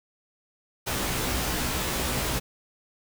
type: noise with comb filter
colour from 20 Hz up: pink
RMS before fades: -28 dBFS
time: 0.86-2.4 s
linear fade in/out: 20 ms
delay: 16 ms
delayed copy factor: +0.8
effects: none